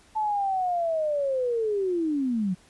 sine linear sweep, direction down, 876 to 174.61 Hz, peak -23 dBFS, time 0.15-2.55 s, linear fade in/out 20 ms, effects pink hiss -57 dBFS RMS until 2.69 s + resampled to 24000 Hz

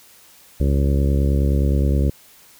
harmonic tone, 69.6 Hz, C#2, 8 cents sharp, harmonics 1 / 2 / 3 / 4 / 5 / 6 / 7 / 8, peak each -16 / -22 / -26 / -28 / -30 / -32 / -33 / -34 dBFS, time 0.6-2.1 s, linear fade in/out 5 ms, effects white hiss -49 dBFS RMS until 2.59 s

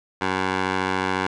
15% pulse tone with band-pass filter, 94 Hz, F#2, 28 cents sharp, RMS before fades -24 dBFS, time 0.21-1.27 s, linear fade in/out 5 ms, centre 1300 Hz, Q 0.79, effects resampled to 22050 Hz

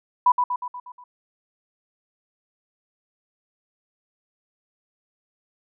sine tone with echo, 987.8 Hz, B5, in tune, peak -12 dBFS, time 0.26-0.32 s, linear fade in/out 5 ms, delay 120 ms, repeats 6, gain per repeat -5 dB, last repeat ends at 1.04 s, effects none

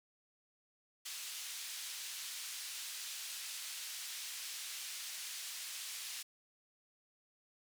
pink band-pass noise, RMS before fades -45 dBFS, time 1.05-6.23 s, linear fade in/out 10 ms, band 3000 to 12000 Hz, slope 12 dB/octave, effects none

